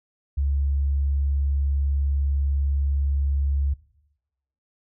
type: tone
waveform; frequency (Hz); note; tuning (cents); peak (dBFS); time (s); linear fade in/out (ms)
sine; 69.9; C#2; +15; -20; 0.37-3.74; 10
effects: noise-tail reverb RT60 0.9 s tail -19 dB re dry